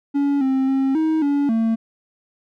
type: tone with pitch steps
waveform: triangle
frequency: 282.8 / 265 / 268.4 / 316.4 / 284.8 / 225.4 Hz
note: C#4 / C4 / C4 / D#4 / C#4 / A3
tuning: +35 / +22 / +44 / +29 / +47 / +42 cents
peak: -14 dBFS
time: 0.14-1.76 s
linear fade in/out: 20 ms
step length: 270 ms
effects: none